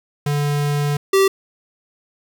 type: tone pair in turn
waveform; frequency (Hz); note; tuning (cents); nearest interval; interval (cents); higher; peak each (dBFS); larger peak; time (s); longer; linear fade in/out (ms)
square; 145.4 / 388.2; D3 / G4; -17 / -17; octave + perfect fourth; 1700; second; -18 / -12; second; 0.26-0.97 / 1.13-1.28; first; 5
effects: 8-bit